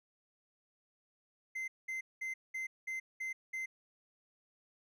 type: tone bursts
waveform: triangle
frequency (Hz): 2072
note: C7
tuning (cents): -17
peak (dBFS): -35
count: 7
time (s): 1.55-3.66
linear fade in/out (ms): 10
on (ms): 130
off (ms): 200
effects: none

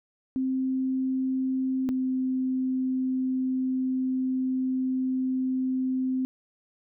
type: tone pair in turn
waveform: sine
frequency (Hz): 261.6 / 259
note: C4 / C4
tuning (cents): 0 / -17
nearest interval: unison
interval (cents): 17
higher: first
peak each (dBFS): -24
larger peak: neither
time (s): 0.36-1.89 / 1.89-6.25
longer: second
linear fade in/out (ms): 0
effects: none

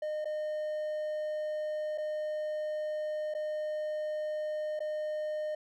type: tone with dropouts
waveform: triangle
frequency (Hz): 611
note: D#5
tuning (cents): -32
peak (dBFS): -30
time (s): 0.02-5.55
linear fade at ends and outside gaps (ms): 5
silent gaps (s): 0.246-0.254 / 1.977-1.981 / 3.34-3.348 / 4.793-4.803
effects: none

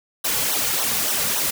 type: noise with flanger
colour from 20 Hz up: white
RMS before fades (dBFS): -22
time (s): 0.24-1.51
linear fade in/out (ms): 10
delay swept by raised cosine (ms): 0.41 to 3.21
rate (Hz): 3.5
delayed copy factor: -0.95
effects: none

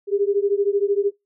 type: beating tone pair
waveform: sine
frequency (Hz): 397.2 / 410.2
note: G4 / G#4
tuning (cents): +23 / -21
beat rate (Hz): 13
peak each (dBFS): -20 / -21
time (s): 0.07-1.12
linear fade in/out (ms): 50
effects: noise-tail reverb RT60 0.2 s tail -25 dB re dry

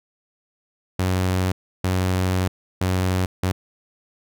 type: tone bursts at uneven times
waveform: sawtooth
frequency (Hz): 92.5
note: F#2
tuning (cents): 0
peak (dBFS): -15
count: 4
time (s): 0.99-1.52 / 1.84-2.48 / 2.81-3.26 / 3.43-3.52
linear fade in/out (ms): 5
effects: none

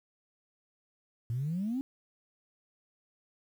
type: exponential sweep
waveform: sine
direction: up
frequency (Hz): 111.8 to 277.6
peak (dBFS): -29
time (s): 1.3-1.81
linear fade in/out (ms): 0
effects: tanh soft clip ceiling -26 dBFS + 10-bit

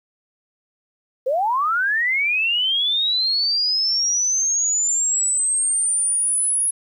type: linear sweep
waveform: sine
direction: up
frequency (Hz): 488.1 to 10548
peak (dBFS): -17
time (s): 1.26-6.71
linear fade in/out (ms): 10
effects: 9-bit

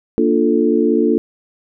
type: chord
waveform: sine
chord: Bb major seventh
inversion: none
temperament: equal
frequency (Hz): 233.1 / 293.7 / 349.2 / 440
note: Bb3 / D4 / F4 / A4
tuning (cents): 0 / 0 / 0 / 0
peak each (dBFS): -17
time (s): 0.18-1.18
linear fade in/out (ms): 0
effects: none

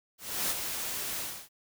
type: noise with ADSR envelope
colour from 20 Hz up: white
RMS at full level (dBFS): -29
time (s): 0.18-1.49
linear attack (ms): 320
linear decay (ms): 38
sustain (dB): -6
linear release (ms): 290
effects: none

